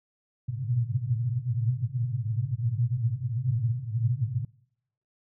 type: band-pass noise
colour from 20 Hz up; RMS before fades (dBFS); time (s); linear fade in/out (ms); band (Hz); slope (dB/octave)
pink; -28; 0.48-4.45; 5; 110 to 130; 96
effects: noise-tail reverb RT60 0.8 s tail -25 dB re dry